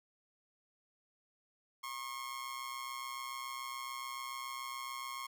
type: tone with amplitude modulation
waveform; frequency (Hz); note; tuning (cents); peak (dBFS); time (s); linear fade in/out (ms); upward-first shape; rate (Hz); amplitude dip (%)
sawtooth; 1081; C#6; -44; -34; 1.83-5.27; 10; sine; 127; 65
effects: none